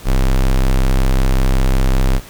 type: tone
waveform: square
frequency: 32.7 Hz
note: C1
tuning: in tune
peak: -11 dBFS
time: 0.04-2.21 s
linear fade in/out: 50 ms
effects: pink hiss -38 dBFS RMS until 2.29 s